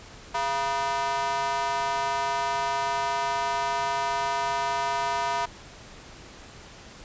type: tone with high-pass filter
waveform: square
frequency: 137.5 Hz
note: C#3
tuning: 14 cents flat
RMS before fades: -27 dBFS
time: 0.34-5.46 s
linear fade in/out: 10 ms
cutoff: 860 Hz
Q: 3.8
effects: pink hiss -46 dBFS RMS until 7.04 s + resampled to 16000 Hz